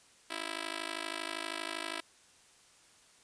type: tone with amplitude modulation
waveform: 5% pulse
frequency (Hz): 329.6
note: E4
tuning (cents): 0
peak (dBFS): -21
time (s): 0.3-2.01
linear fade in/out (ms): 10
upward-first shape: sine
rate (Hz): 52.6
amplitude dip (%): 100
effects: white hiss -62 dBFS RMS until 3.23 s + resampled to 22050 Hz